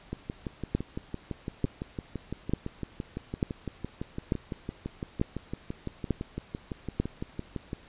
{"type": "two click trains", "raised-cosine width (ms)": 3, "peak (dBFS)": [-12, -20], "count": [8, 46], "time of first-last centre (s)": [[0.75, 7], [0.13, 7.731]], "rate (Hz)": [1.12, 5.92], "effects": ["pink hiss -54 dBFS RMS until 7.88 s", "resampled to 8000 Hz"]}